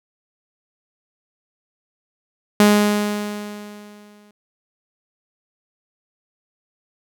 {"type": "tone with exponential decay", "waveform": "sawtooth", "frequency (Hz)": 207.7, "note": "G#3", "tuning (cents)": 0, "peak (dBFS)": -5, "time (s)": [2.6, 4.31], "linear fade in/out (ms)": 2, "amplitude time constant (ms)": 370, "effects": []}